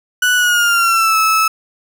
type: tone with pitch glide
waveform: 35% pulse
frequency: 1480 to 1303.4 Hz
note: F#6 to E6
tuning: 0 to -20 cents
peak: -9 dBFS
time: 0.22-1.48 s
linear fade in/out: 5 ms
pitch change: -220 cents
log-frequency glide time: 0.35-1.17 s
effects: none